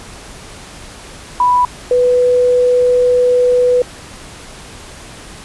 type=tone pair in turn; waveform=sine; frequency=987.8 / 495.1 Hz; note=B5 / B4; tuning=0 / +4 cents; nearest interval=octave; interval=1196 cents; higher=first; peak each=-8 dBFS; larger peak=neither; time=1.4-1.65 / 1.91-3.82 s; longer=second; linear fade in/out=2 ms; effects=pink hiss -34 dBFS RMS until 5.44 s + resampled to 24000 Hz